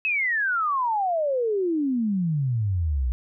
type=exponential sweep; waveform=sine; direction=down; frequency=2618 to 58.27 Hz; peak=-21 dBFS; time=0.05-3.12 s; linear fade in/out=0 ms; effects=none